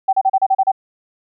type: tone bursts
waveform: sine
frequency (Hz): 770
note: G5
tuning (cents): -31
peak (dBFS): -10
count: 8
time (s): 0.08-0.718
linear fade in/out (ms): 10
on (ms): 50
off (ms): 34
effects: none